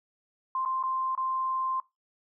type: tone with dropouts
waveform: sine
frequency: 1046.5 Hz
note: C6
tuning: in tune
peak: -27 dBFS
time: 0.55-1.8 s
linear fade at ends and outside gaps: 2 ms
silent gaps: 0.651-0.658 / 0.828-0.836 / 1.151-1.176 s
effects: noise-tail reverb RT60 0.2 s tail -20 dB re dry